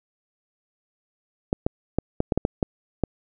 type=clicks; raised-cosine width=2 ms; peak=-7 dBFS; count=9; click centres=1.529 / 1.665 / 1.986 / 2.204 / 2.322 / 2.376 / 2.451 / 2.628 / 3.037 s; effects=none